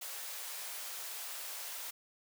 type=high-pass noise; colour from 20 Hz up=white; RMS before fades=-43 dBFS; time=0.01-1.91 s; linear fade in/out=10 ms; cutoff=510 Hz; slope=24 dB/octave; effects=none